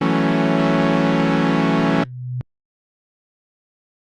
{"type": "chord", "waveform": "sawtooth", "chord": "F# minor seventh", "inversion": "third", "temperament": "equal", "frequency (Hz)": [164.81, 185, 220, 277.2], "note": ["E3", "F#3", "A3", "C#4"], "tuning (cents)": [0, 0, 0, 0], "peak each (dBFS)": [-16, -18, -17, -15], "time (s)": [0.01, 2.04], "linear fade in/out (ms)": 5}
{"type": "tone with exponential growth", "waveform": "sine", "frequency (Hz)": 125.1, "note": "B2", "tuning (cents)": 23, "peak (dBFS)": -20, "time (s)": [1.26, 2.41], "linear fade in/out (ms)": 0, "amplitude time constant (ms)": 250}
{"effects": ["low-pass 3000 Hz 12 dB/octave", "Opus 32 kbps"]}